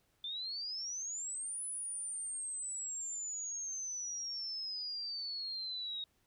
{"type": "exponential two-way sweep", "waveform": "sine", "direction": "up then down", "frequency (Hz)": [3520, 10060, 3759], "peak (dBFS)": -38, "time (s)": [0.24, 6.04], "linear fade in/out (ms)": 2, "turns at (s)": 1.64, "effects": ["pink hiss -75 dBFS RMS until 6.26 s"]}